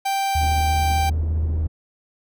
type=tone; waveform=45% pulse; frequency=784 Hz; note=G5; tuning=in tune; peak=-20 dBFS; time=0.05-1.1 s; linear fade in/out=10 ms
type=tone with pitch glide; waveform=sine; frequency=77.78 to 79.14 Hz; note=D#2 to D#2; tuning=0 to +30 cents; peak=-19 dBFS; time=0.35-1.67 s; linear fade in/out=5 ms; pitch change=+30 cents; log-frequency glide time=0.64-1.36 s
type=low-pass noise; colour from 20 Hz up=pink; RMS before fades=-34 dBFS; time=0.4-1.68 s; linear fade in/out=20 ms; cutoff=380 Hz; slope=12 dB/octave
effects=none